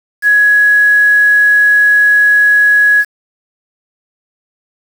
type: tone with quantisation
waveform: sine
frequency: 1675 Hz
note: G#6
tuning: 14 cents sharp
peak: -5 dBFS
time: 0.22-3.05 s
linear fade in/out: 50 ms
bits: 5
effects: none

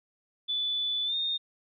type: tone with pitch glide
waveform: sine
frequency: 3479 to 3667 Hz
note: A7 to A#7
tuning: -20 to -29 cents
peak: -27 dBFS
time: 0.48-1.38 s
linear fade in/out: 20 ms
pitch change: +91 cents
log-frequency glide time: 1.05-1.15 s
effects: none

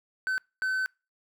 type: tone bursts at uneven times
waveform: triangle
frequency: 1524 Hz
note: G6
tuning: 49 cents flat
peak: -24 dBFS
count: 2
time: 0.27-0.38 / 0.62-0.86 s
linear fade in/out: 0 ms
effects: noise-tail reverb RT60 0.3 s tail -26 dB re dry

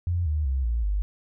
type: tone with pitch steps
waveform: sine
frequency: 87.31 / 76.01 / 66.17 / 57.6 / 50.15 Hz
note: F2 / D#2 / C2 / A#1 / G1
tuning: 0 / -40 / +20 / -20 / +40 cents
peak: -22 dBFS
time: 0.07-1.02 s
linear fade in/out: 0 ms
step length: 190 ms
effects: none

